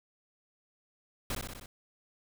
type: noise with echo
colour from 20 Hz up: pink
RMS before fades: -34 dBFS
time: 1.3-1.35 s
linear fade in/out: 2 ms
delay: 62 ms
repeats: 5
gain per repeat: -3 dB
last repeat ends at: 1.66 s
effects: none